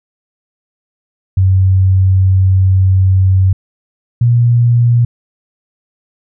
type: tone pair in turn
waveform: sine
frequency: 94.5 / 119.34 Hz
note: F#2 / A#2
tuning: +37 / +41 cents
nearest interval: major third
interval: 404 cents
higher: second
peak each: -6 dBFS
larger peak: neither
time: 1.37-3.53 / 4.21-5.05 s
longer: first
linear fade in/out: 5 ms
effects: none